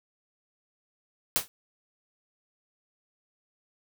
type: noise with exponential decay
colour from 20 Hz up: white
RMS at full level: -21 dBFS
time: 1.36-1.48 s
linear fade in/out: 0 ms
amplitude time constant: 26 ms
effects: none